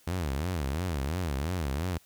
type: tone with vibrato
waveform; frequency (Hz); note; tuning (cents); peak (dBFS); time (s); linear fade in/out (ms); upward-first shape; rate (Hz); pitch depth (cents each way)
sawtooth; 78.5; D#2; +16; -25; 0.07-1.98; 5; sine; 2.9; 290
effects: white hiss -61 dBFS RMS until 2.05 s